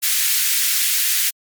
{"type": "high-pass noise", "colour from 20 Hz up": "white", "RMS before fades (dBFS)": -18, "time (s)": [0.02, 1.31], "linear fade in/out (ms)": 20, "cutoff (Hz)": 1700, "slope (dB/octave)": 24, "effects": ["MP3 96 kbps"]}